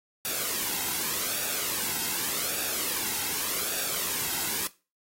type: noise with flanger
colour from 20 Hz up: white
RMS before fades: -30 dBFS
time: 0.25-4.67 s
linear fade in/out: 0 ms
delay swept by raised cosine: 0.96 to 1.73 ms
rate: 0.85 Hz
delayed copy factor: -0.55
effects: noise-tail reverb RT60 0.3 s tail -19 dB re dry + AAC 48 kbps